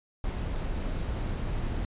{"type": "noise", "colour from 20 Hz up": "brown", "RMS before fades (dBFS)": -31, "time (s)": [0.24, 1.85], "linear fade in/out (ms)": 2, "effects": ["resampled to 8000 Hz"]}